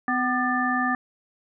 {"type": "harmonic tone with a mistuned harmonic", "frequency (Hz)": 252, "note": "B3", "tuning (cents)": 35, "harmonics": [1, 3, 5, 7], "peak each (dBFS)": [-26, -28, -27, -26], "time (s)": [0.08, 0.95], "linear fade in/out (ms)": 2, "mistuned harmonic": 5, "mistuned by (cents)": -77, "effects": []}